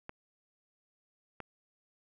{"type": "clicks", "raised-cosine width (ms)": 0.5, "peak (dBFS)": -26, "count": 2, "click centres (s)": [0.094, 1.403], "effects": []}